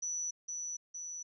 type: tone with echo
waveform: sine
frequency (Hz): 5930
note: F#8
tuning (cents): +3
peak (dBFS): -34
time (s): 0.02-0.31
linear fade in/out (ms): 10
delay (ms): 460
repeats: 2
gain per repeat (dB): -3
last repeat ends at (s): 1.23
effects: none